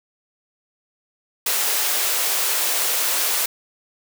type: high-pass noise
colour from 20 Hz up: white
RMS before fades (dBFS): -21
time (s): 1.46-3.46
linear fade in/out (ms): 5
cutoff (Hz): 380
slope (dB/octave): 24
effects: none